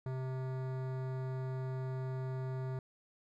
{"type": "tone with hard clipping", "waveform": "sine", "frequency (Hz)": 130.3, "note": "C3", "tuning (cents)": -7, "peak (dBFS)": -38, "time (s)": [0.06, 2.79], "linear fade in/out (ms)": 2, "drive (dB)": 17, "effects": []}